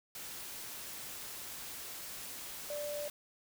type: tone in noise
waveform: sine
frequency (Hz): 587.3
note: D5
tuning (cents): 0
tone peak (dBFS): -37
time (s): 2.7-3.08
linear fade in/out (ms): 2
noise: white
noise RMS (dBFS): -45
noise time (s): 0.15-3.1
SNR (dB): +5
effects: none